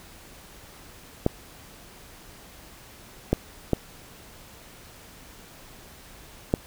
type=clicks; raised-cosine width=2 ms; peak=-6 dBFS; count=4; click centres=1.264 / 3.33 / 3.733 / 6.539 s; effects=pink hiss -48 dBFS RMS until 6.66 s

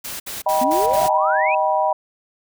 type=noise bursts; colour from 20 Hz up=white; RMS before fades=-30 dBFS; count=5; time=0.04-1.088 s; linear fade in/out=10 ms; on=160 ms; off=62 ms
type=noise with exponential growth; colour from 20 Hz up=pink; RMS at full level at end=-28 dBFS; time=0.33-1.07 s; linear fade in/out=2 ms; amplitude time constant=160 ms
type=chord; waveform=sine; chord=Eb augmented; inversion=none; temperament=just; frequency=622.3 / 777.8 / 972.3 Hz; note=Eb5 / G5 / B5; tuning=0 / -14 / -27 cents; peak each=-20 dBFS; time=0.46-1.93 s; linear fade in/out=5 ms
type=exponential sweep; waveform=sine; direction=up; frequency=240 to 2637 Hz; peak=-21 dBFS; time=0.61-1.55 s; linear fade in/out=5 ms
effects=none

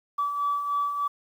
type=beating tone pair; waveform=sine; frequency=1148 / 1151.3 Hz; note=D6 / D6; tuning=-40 / -35 cents; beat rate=3.3 Hz; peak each=-33 / -24 dBFS; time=0.18-1.08 s; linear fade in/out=10 ms; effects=tanh soft clip ceiling -18 dBFS + 9-bit

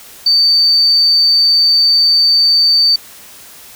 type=tone; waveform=sine; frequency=4581 Hz; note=D8; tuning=44 cents flat; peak=-7 dBFS; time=0.26-2.96 s; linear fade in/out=5 ms; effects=white hiss -37 dBFS RMS until 3.75 s

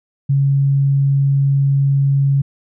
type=tone; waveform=sine; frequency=138.59 Hz; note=C#3; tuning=in tune; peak=-11 dBFS; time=0.29-2.42 s; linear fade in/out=10 ms; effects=none

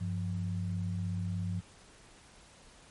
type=tone pair together; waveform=sine; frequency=97.85 / 174.61 Hz; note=G2 / F3; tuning=-3 / 0 cents; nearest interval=minor seventh; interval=1003 cents; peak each=-33 / -36 dBFS; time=0-1.61 s; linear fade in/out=20 ms; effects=pink hiss -57 dBFS RMS until 2.9 s + MP3 48 kbps

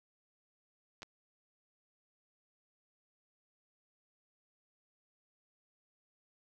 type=clicks; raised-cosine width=0.2 ms; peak=-29 dBFS; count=2; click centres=1.021 / 1.03 s; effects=none

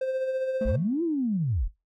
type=tone with tremolo; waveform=triangle; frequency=523.3 Hz; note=C5; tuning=in tune; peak=-22 dBFS; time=0.01-0.76 s; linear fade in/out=5 ms; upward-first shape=sine; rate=15 Hz; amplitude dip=45%
type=tone with exponential decay; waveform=triangle; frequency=220 Hz; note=A3; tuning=in tune; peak=-24 dBFS; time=0.61-1.21 s; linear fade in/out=2 ms; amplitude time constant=130 ms
type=linear two-way sweep; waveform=sine; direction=up then down; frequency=31.23 to 349.2 to 31.23 Hz; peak=-23 dBFS; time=0.65-1.68 s; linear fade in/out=10 ms; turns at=1.03 s
effects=noise-tail reverb RT60 0.2 s tail -18 dB re dry + tanh soft clip ceiling -14 dBFS

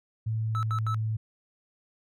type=tone with pitch glide; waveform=sine; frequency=110.8 to 109.91 Hz; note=A2 to A2; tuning=+13 to -1 cents; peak=-26 dBFS; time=0.26-1.17 s; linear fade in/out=10 ms; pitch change=-14 cents; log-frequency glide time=0.38-0.85 s
type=tone bursts; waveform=triangle; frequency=1306 Hz; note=E6; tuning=17 cents flat; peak=-28 dBFS; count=3; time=0.55-0.945 s; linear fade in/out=0 ms; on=79 ms; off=79 ms
effects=none

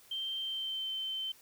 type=tone with pitch glide; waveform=sine; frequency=3139 to 3090 Hz; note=G7 to G7; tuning=+2 to -26 cents; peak=-34 dBFS; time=0.11-1.32 s; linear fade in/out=5 ms; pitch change=-28 cents; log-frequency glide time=0.39-0.91 s; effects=white hiss -60 dBFS RMS until 1.41 s

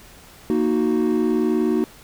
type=chord; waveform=triangle; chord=D# minor; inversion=second; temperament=equal; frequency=233.1 / 311.1 / 370 Hz; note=A#3 / D#4 / F#4; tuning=0 / 0 / 0 cents; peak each=-19 dBFS; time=0.5-1.84 s; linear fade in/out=0 ms; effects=tanh soft clip ceiling -8 dBFS + pink hiss -46 dBFS RMS until 2.03 s

